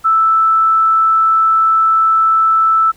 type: tone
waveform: sine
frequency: 1318.5 Hz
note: E6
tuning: in tune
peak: -8 dBFS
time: 0.04-2.92 s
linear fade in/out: 20 ms
effects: pink hiss -48 dBFS RMS until 2.96 s